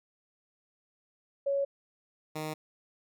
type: tone pair in turn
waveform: sine / 10% pulse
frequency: 557 / 155.13 Hz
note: C#5 / D#3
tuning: +8 / -5 cents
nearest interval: octave + minor seventh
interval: 2213 cents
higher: first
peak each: -26 dBFS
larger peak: neither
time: 1.46-1.65 / 2.35-2.54 s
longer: neither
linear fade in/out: 10 ms
effects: none